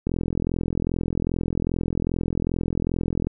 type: click train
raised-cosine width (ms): 3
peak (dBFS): -11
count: 137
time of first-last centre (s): 0.07-3.27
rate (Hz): 42.5
effects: none